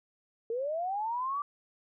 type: linear sweep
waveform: sine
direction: up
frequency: 444.3 to 1174.7 Hz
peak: -30 dBFS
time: 0.5-1.42 s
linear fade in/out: 2 ms
effects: none